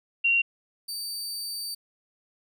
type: tone pair in turn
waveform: sine / sawtooth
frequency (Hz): 2755 / 4615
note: F7 / D8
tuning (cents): -24 / -31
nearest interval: major sixth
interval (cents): 893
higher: second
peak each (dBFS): -19 / -29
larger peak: first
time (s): 0.24-0.42 / 0.88-1.75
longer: second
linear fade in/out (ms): 10
effects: none